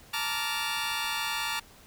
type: chord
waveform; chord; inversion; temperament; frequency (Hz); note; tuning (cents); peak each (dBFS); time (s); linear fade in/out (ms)
15% pulse; Bb major seventh; third; just; 874.1 / 932.3 / 1165.4 / 1398.5; A5 / Bb5 / D6 / F6; -12 / 0 / -14 / +2; -29; 0.13-1.6; 10
effects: pink hiss -54 dBFS RMS until 1.86 s